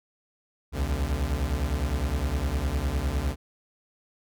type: beating tone pair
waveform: 40% pulse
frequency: 63.8 / 73.6 Hz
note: C2 / D2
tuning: -43 / +4 cents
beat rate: 9.8 Hz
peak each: -27 dBFS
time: 0.72-3.36 s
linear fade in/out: 50 ms
effects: none